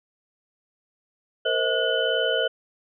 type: tone cluster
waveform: sine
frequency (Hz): 459.3 / 522 / 640 / 1456 / 3026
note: A#4 / C5 / D#5 / F#6 / F#7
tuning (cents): -26 / -4 / +49 / -28 / +38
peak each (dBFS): -27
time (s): 1.45-2.48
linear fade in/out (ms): 10
effects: none